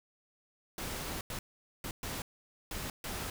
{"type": "noise bursts at uneven times", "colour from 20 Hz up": "pink", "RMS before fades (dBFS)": -39, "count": 6, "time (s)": [[0.78, 1.21], [1.3, 1.39], [1.84, 1.91], [2.03, 2.22], [2.71, 2.9], [3.04, 3.3]], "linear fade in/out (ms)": 2, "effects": []}